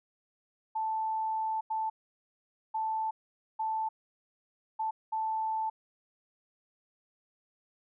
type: tone bursts at uneven times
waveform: sine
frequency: 880 Hz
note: A5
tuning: in tune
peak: -29 dBFS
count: 6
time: 0.75-1.61 / 1.7-1.9 / 2.74-3.11 / 3.59-3.89 / 4.79-4.91 / 5.12-5.7 s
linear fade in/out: 10 ms
effects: none